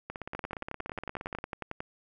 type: two click trains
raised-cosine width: 0.5 ms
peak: -20 / -22 dBFS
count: 17 / 23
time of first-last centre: 0.35-1.805 / 0.1-1.387 s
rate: 11 / 17.1 Hz
effects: none